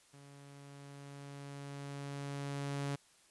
sawtooth tone with level ramp, 141 Hz, C#3, 30 cents sharp, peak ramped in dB -51 to -31 dBFS, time 0.13-2.96 s, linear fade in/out 10 ms, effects white hiss -66 dBFS RMS until 3.3 s + resampled to 24000 Hz

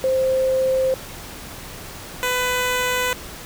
sine / 10% pulse tone pair in turn, 523.3 / 499.7 Hz, C5 / B4, 0 / +20 cents, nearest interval minor second, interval 80 cents, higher first, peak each -16 / -11 dBFS, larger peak second, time 0.04-0.94 / 2.23-3.13 s, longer neither, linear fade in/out 0 ms, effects pink hiss -36 dBFS RMS until 3.45 s

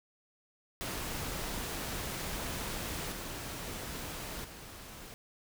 pink noise with level steps, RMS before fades -38 / -41 / -48 dBFS, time 0.81-5.14 s, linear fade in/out 0 ms, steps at 3.12 / 4.44 s, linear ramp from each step 5 ms, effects none

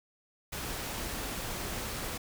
pink noise, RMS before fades -37 dBFS, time 0.52-2.18 s, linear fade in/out 10 ms, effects none

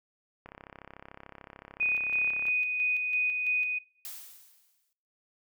click train, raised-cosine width 0.5 ms, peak -30 dBFS, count 69, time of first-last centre 0.46-2.484 s, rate 33.6 Hz
sine tone with tremolo, 2489 Hz, D#7, in tune, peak -24 dBFS, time 1.8-3.79 s, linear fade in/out 10 ms, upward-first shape square, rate 3 Hz, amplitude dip 35%
blue noise with exponential decay, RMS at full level -39 dBFS, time 4.05-4.93 s, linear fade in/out 0 ms, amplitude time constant 190 ms
effects noise-tail reverb RT60 0.7 s tail -21 dB re dry

